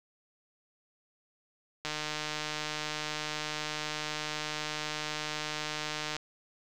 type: click train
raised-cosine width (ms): 0.2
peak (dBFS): -17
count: 657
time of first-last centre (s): 1.85-6.166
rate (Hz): 152
effects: none